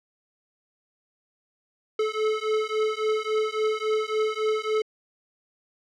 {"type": "beating tone pair", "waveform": "square", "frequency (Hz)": [431, 434.6], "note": ["A4", "A4"], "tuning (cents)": [-36, -21], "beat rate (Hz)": 3.6, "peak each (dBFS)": -27, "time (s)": [1.99, 4.82], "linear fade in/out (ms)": 5, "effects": ["low-pass 4000 Hz 12 dB/octave"]}